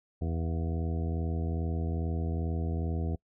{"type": "harmonic tone with a mistuned harmonic", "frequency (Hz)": 82.41, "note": "E2", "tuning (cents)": 0, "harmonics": [1, 2, 3, 4, 5, 6, 8, 9], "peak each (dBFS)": [-30, -36, -40, -42, -44, -46, -48, -49], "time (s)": [0.21, 3.16], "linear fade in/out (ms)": 10, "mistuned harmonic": 9, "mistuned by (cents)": -37, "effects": ["noise-tail reverb RT60 0.1 s tail -26 dB re dry"]}